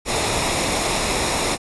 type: noise with comb filter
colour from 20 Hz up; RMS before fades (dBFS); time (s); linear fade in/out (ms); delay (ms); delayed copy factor
pink; -21; 0.05-1.58; 50; 0.65; -0.5
effects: resampled to 24000 Hz